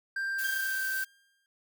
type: tone with pitch glide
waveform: triangle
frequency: 1581 to 1558.3 Hz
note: G6 to G6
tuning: +14 to -11 cents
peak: -28 dBFS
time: 0.16-1.04 s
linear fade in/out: 5 ms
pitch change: -25 cents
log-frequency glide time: 0.33-0.84 s
type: noise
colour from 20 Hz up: blue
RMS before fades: -39 dBFS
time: 0.38-1.05 s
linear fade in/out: 10 ms
type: tone with exponential decay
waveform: sawtooth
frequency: 1600 Hz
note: G6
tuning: 35 cents sharp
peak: -30 dBFS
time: 0.44-1.46 s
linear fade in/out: 1 ms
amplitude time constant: 220 ms
effects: none